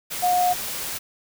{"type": "tone in noise", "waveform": "sine", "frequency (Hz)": 720, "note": "F#5", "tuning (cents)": -47, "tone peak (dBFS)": -17, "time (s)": [0.22, 0.54], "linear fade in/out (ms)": 20, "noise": "white", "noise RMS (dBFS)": -30, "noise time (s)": [0.1, 0.99], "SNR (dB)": 10, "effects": []}